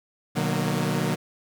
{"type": "chord", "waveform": "sawtooth", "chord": "B major seventh", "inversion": "none", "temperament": "equal with one note detuned", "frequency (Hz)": [123.47, 151.92, 185, 233.1], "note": ["B2", "D#3", "F#3", "A#3"], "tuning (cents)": [0, -41, 0, 0], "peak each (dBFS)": [-27, -23, -24, -26], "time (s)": [0.35, 1.16], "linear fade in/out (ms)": 20, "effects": []}